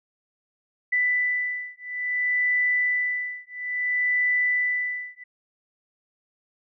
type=beating tone pair; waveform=sine; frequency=1986 / 1986.59 Hz; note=B6 / B6; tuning=+9 / +10 cents; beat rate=0.59 Hz; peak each=-25 dBFS; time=0.92-5.24 s; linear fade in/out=10 ms; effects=none